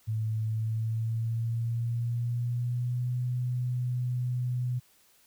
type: tone with pitch glide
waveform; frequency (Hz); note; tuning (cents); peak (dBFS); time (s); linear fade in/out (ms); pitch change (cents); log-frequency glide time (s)
sine; 110 to 124.19; A2 to B2; 0 to +10; -27; 0.07-4.8; 20; +210; 0.47-3.14
effects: white hiss -63 dBFS RMS until 5.26 s